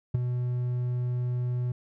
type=tone with ADSR envelope; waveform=triangle; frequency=123.47 Hz; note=B2; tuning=in tune; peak=-16 dBFS; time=0.14-1.72 s; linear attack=10 ms; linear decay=10 ms; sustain=-8 dB; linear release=4 ms; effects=none